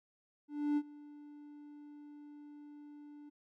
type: tone with ADSR envelope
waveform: triangle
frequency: 293.7 Hz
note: D4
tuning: in tune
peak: -26 dBFS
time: 0.48-3.3 s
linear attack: 290 ms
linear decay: 53 ms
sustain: -22 dB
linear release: 15 ms
effects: none